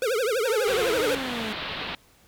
square tone with vibrato, 472.6 Hz, A#4, 24 cents sharp, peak -23 dBFS, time 0.02-1.15 s, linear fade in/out 2 ms, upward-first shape triangle, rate 12 Hz, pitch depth 270 cents each way
sawtooth exponential sweep, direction down, 473.4 to 208.1 Hz, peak -27 dBFS, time 0.45-1.53 s, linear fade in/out 5 ms
white low-pass noise, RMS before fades -33 dBFS, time 0.67-1.95 s, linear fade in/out 2 ms, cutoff 4000 Hz, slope 48 dB/octave
effects pink hiss -58 dBFS RMS until 2.27 s

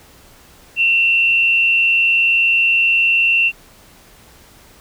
sine tone with frequency modulation, 2720 Hz, F7, 46 cents flat, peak -11 dBFS, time 0.76-3.52 s, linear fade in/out 50 ms, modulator 119 Hz, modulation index 0.49, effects pink hiss -46 dBFS RMS until 4.8 s

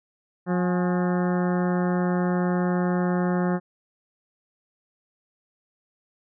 harmonic tone with a mistuned harmonic, 179.4 Hz, F3, 47 cents sharp, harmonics 1 / 2 / 3 / 4 / 5 / 6 / 7 / 8 / 9 / 10, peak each -22 / -28 / -32 / -34 / -36 / -38 / -39 / -40 / -41 / -42 dBFS, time 0.46-3.6 s, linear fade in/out 50 ms, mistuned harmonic 5, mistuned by -100 cents, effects none

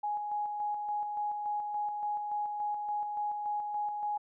sine tone with tremolo, 833 Hz, G#5, 5 cents sharp, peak -30 dBFS, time 0.03-4.18 s, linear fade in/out 10 ms, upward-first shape square, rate 3.5 Hz, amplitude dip 35%, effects none

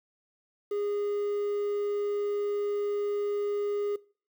triangle tone with quantisation, 410.2 Hz, G#4, 21 cents flat, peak -26 dBFS, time 0.71-3.96 s, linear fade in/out 5 ms, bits 9, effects noise-tail reverb RT60 0.4 s tail -21 dB re dry

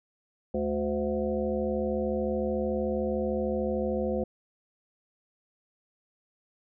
harmonic tone with a mistuned harmonic, 73.42 Hz, D2, in tune, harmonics 1 / 3 / 5 / 7 / 9 / 10, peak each -37 / -31 / -33 / -30 / -39 / -42 dBFS, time 0.54-4.24 s, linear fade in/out 5 ms, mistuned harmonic 3, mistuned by -46 cents, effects none

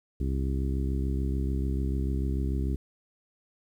harmonic tone, 66.8 Hz, C2, 36 cents sharp, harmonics 1 / 2 / 3 / 4 / 5 / 6, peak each -27 / -34 / -37 / -37 / -39 / -42 dBFS, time 0.2-2.76 s, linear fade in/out 5 ms, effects 10-bit

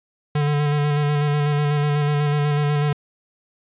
square tone with vibrato, 146.83 Hz, D3, in tune, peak -18 dBFS, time 0.35-2.93 s, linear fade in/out 5 ms, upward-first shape square, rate 8.1 Hz, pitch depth 20 cents each way, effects resampled to 8000 Hz + 9-bit

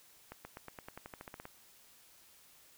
accelerating click train, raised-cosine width 0.5 ms, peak -30 dBFS, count 14, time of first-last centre 0.32-1.454 s, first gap 130 ms, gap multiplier 0.93, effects white hiss -62 dBFS RMS until 2.77 s

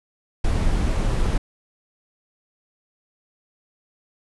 brown noise, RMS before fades -20 dBFS, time 0.44-1.38 s, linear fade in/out 5 ms, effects resampled to 24000 Hz

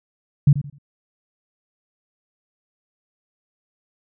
sine tone with echo, 142.9 Hz, D3, 47 cents flat, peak -8 dBFS, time 0.47-0.53 s, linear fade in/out 5 ms, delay 85 ms, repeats 3, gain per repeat -12 dB, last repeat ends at 0.785 s, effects none

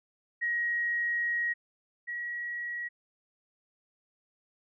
sine tone pair in turn, 1893 / 1913.9 Hz, A#6 / A#6, +26 / +45 cents, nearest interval unison, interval 19 cents, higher second, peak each -27 / -33 dBFS, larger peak first, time 0.41-1.54 / 2.07-2.89 s, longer first, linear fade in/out 20 ms, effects none

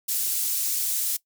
pink high-pass noise, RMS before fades -26 dBFS, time 0.08-1.17 s, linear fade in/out 10 ms, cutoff 8300 Hz, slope 12 dB/octave, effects noise-tail reverb RT60 0.1 s tail -20 dB re dry

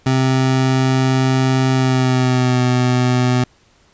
25% pulse tone with pitch glide, 131.1 to 125.25 Hz, C3 to B2, +4 to +25 cents, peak -9 dBFS, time 0.06-3.44 s, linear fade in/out 5 ms, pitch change -79 cents, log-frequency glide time 1.73-2.62 s, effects pink hiss -54 dBFS RMS until 3.93 s + resampled to 16000 Hz

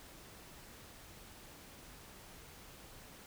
silence, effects pink hiss -55 dBFS RMS until 3.26 s

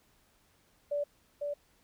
sine tone with echo, 580 Hz, D5, 22 cents flat, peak -29 dBFS, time 0.91-1.04 s, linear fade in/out 10 ms, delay 500 ms, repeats 1, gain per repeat -3 dB, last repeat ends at 1.54 s, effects pink hiss -68 dBFS RMS until 1.83 s

